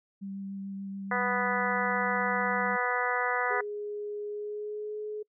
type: tone with vibrato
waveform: sine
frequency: 195.9 Hz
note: G3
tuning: 1 cent flat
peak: -35 dBFS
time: 0.21-2.77 s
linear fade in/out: 20 ms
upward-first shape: triangle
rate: 6.9 Hz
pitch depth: 13 cents each way
type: harmonic tone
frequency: 246.9 Hz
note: B3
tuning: in tune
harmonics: 2 / 3 / 4 / 5 / 6 / 7 / 8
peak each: -34 / -34 / -34 / -34 / -34 / -34 / -34 dBFS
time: 1.11-3.61 s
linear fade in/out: 5 ms
type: tone with pitch glide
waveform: sine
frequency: 415.3 to 424 Hz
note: G#4 to G#4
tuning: 0 to +36 cents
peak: -33 dBFS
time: 3.5-5.23 s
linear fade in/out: 10 ms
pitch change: +36 cents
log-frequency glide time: 4.27-4.98 s
effects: noise-tail reverb RT60 0.1 s tail -26 dB re dry